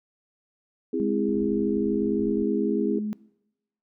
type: chord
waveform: sine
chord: C augmented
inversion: none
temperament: equal with one note detuned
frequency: 261.6 / 329.6 / 409.4 Hz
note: C4 / E4 / G#4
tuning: 0 / 0 / -25 cents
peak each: -28 dBFS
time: 0.93-2.99 s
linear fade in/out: 5 ms
type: tone with pitch glide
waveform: sine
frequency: 207.7 to 211.7 Hz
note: G#3 to G#3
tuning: 0 to +33 cents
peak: -26 dBFS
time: 1-3.13 s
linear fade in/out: 0 ms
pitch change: +33 cents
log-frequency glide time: 1.13-2.45 s
type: low-pass noise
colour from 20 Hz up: white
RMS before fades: -46 dBFS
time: 1.28-2.43 s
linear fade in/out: 5 ms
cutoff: 110 Hz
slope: 12 dB/octave
effects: noise-tail reverb RT60 0.9 s tail -23 dB re dry